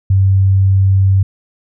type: tone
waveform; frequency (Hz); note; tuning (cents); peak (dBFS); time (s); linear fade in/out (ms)
sine; 96.4; G2; -28; -7; 0.1-1.23; 5
effects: none